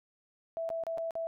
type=tone with dropouts; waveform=sine; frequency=659.3 Hz; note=E5; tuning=in tune; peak=-32 dBFS; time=0.57-1.27 s; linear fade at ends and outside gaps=0 ms; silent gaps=0.691-0.702 / 0.837-0.867 / 0.975-0.982 / 1.108-1.154 s; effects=none